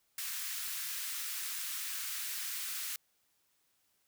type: high-pass noise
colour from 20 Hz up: white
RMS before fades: -39 dBFS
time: 0.18-2.96 s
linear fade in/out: 2 ms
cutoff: 1300 Hz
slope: 24 dB/octave
effects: white hiss -75 dBFS RMS until 4.07 s